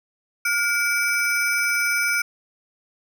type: ring-modulated tone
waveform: square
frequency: 1863 Hz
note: A#6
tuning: 2 cents flat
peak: -17 dBFS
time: 0.45-2.22 s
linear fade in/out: 5 ms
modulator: 441 Hz
effects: none